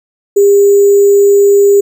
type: tone with sample-and-hold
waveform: sine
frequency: 401.9 Hz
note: G4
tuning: 43 cents sharp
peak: -3 dBFS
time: 0.36-1.81 s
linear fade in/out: 10 ms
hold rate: 7350 Hz
effects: none